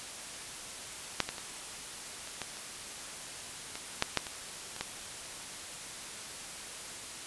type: clicks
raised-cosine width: 0.2 ms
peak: -8 / -17 / -23 / -27 / -17 / -28 / -21 / -8 / -8 / -22 / -24 / -15 dBFS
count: 12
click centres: 1.203 / 1.29 / 1.382 / 2.274 / 2.417 / 2.57 / 3.755 / 4.024 / 4.173 / 4.268 / 4.764 / 4.81 s
effects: white hiss -43 dBFS RMS until 7.26 s + resampled to 24000 Hz